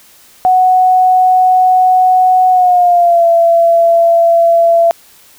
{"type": "tone with pitch glide", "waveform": "sine", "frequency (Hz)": [740, 674.7], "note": ["F#5", "E5"], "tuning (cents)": [0, 40], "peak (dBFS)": -5, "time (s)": [0.45, 4.91], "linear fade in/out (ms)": 0, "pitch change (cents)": -160, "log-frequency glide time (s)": [2.5, 3.27], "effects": ["white hiss -43 dBFS RMS until 5.38 s"]}